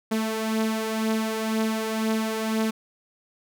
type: beating tone pair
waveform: sawtooth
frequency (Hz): 220 / 222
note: A3 / A3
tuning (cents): 0 / +16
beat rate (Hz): 2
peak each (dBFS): -21 / -26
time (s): 0.11-2.71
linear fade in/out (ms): 10
effects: none